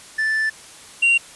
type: tone pair in turn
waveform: triangle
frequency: 1760 / 2759 Hz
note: A6 / F7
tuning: 0 / -22 cents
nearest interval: minor sixth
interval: 778 cents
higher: second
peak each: -16 / -11 dBFS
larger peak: second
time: 0.18-0.5 / 1.02-1.18 s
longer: first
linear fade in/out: 10 ms
effects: white hiss -42 dBFS RMS until 1.35 s + resampled to 24000 Hz